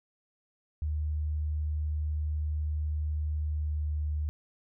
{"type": "tone with pitch glide", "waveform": "sine", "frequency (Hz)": [76, 75.34], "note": ["D#2", "D2"], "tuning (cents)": [-40, 45], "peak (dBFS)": -28, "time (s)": [0.82, 4.29], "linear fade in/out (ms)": 0, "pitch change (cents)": -15, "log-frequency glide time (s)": [3.42, 3.97], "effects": []}